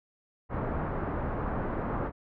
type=low-pass noise; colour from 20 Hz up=pink; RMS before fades=-32 dBFS; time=0.49-2.12 s; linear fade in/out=50 ms; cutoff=1400 Hz; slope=24 dB/octave; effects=none